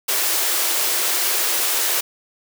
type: high-pass noise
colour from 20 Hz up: white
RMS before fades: -20 dBFS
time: 0.08-2.01 s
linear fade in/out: 10 ms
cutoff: 310 Hz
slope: 96 dB/octave
effects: none